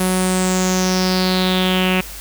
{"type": "tone with low-pass filter sweep", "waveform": "sawtooth", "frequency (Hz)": 185, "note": "F#3", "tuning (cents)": 0, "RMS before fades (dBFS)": -17, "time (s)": [0, 2.01], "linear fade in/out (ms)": 5, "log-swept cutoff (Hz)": [11000, 2600], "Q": 5.6, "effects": ["added 50 Hz sine -35 dBFS peak until 2.2 s", "white hiss -34 dBFS RMS until 2.2 s"]}